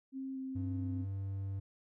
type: tone with vibrato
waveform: sine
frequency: 265 Hz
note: C4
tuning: 22 cents sharp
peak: -38 dBFS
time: 0.12-1.06 s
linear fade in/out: 50 ms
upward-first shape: square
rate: 2.1 Hz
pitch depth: 9 cents each way
type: tone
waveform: triangle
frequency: 97.6 Hz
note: G2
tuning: 7 cents flat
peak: -34 dBFS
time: 0.55-1.6 s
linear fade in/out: 10 ms
effects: none